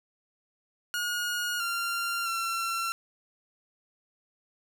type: tone with pitch steps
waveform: sawtooth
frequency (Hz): 1439 / 1385 / 1356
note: F#6 / F6 / E6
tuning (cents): -49 / -15 / +49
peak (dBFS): -25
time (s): 0.94-2.92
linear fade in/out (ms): 0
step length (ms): 660
effects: none